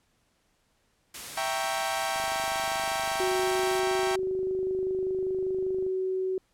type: noise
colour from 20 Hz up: white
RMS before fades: -39 dBFS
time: 1.14-3.8 s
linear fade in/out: 5 ms
type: chord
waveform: sawtooth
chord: E diminished seventh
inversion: none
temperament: equal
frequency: 659.3 / 784 / 932.3 / 1108.7 Hz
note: E5 / G5 / Bb5 / Db6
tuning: 0 / 0 / 0 / 0 cents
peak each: -29 / -27 / -32 / -33 dBFS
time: 1.37-4.16 s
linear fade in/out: 5 ms
type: click train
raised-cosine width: 2 ms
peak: -32 dBFS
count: 94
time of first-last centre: 2.16-5.865 s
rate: 25.1 Hz
type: tone with pitch glide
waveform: sine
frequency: 371 to 375.5 Hz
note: F#4 to F#4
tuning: +5 to +26 cents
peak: -26 dBFS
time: 3.2-6.38 s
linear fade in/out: 2 ms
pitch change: +21 cents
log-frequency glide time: 3.37-4.18 s
effects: pink hiss -70 dBFS RMS until 6.53 s + low-pass 11000 Hz 12 dB/octave